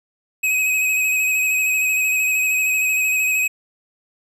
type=tone with vibrato; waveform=square; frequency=2536 Hz; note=D#7; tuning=32 cents sharp; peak=-17 dBFS; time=0.43-3.48 s; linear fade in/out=10 ms; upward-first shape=square; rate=13 Hz; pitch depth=19 cents each way; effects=none